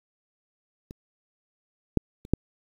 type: clicks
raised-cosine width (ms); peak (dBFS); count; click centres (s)
3; -27 / -7 / -30 / -7; 4; 0.909 / 1.973 / 2.251 / 2.336
effects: 8-bit